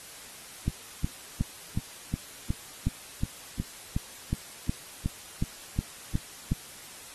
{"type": "click train", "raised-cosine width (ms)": 5, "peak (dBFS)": -14, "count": 17, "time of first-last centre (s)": [0.68, 6.519], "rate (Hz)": 2.74, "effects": ["white hiss -46 dBFS RMS until 7.14 s", "AAC 32 kbps"]}